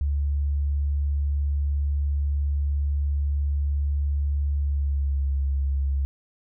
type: tone with pitch glide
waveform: sine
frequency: 71.5 to 68.83 Hz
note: D2 to C#2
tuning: -46 to -12 cents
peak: -21 dBFS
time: 0.01-6.05 s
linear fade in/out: 0 ms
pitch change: -66 cents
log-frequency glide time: 4.58-5.3 s
effects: none